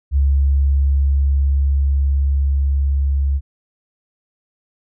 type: tone with level ramp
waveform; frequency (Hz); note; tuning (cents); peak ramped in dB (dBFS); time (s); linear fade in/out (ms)
sine; 69.3; C#2; 0; -11 to -14; 0.11-3.41; 50
effects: none